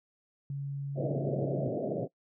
sine tone with pitch glide, 140 to 138.39 Hz, C#3 to C#3, +18 to -3 cents, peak -33 dBFS, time 0.5-1.68 s, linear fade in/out 2 ms, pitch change -21 cents, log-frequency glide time 1.22-1.42 s
white band-pass noise, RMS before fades -33 dBFS, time 0.95-2.08 s, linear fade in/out 50 ms, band 110 to 670 Hz, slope 96 dB/octave
effects noise-tail reverb RT60 0.1 s tail -21 dB re dry

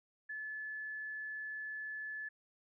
sine tone, 1727 Hz, A6, 33 cents flat, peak -40 dBFS, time 0.29-2.29 s, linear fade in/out 10 ms, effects none

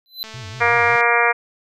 square tone with exponential growth, 4030 Hz, B7, 34 cents sharp, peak -21 dBFS, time 0.06-0.23 s, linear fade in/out 0 ms, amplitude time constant 36 ms
click train, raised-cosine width 0.2 ms, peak -20 dBFS, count 170, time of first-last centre 0.24-1.008 s, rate 220 Hz
triangle tone with vibrato, 109.6 Hz, A2, 6 cents flat, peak -30 dBFS, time 0.34-0.96 s, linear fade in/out 0 ms, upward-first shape sine, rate 5.4 Hz, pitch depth 280 cents each way
harmonic tone, 236.4 Hz, A#3, 24 cents sharp, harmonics 2 / 3 / 4 / 5 / 6 / 7 / 8 / 9 / 10, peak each -22 / -22 / -22 / -22 / -22 / -22 / -22 / -22 / -22 dBFS, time 0.6-1.33 s, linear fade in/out 20 ms
effects none

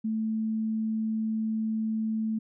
sine tone, 220 Hz, A3, in tune, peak -26 dBFS, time 0.04-2.39 s, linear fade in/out 10 ms, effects none

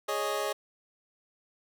25% pulse chord, Ab suspended fourth, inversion none, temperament equal, 415.3 / 554.4 / 622.3 Hz, Ab4 / Db5 / Eb5, 0 / 0 / 0 cents, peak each -30 dBFS, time 0.08-0.53 s, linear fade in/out 10 ms, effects none

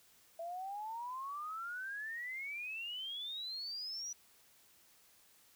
sine exponential sweep, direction up, 659.3 to 5920 Hz, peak -40 dBFS, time 0.39-4.13 s, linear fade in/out 5 ms, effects white hiss -66 dBFS RMS until 5.55 s

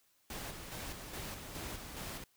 pink noise with tremolo, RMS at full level -43 dBFS, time 0.3-2.24 s, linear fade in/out 2 ms, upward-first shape square, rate 2.4 Hz, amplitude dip 40%, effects white hiss -72 dBFS RMS until 2.36 s

